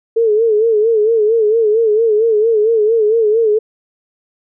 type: tone with vibrato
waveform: sine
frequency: 440 Hz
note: A4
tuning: in tune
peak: -9 dBFS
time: 0.16-3.59 s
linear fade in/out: 10 ms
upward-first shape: sine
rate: 4.4 Hz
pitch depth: 91 cents each way
effects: none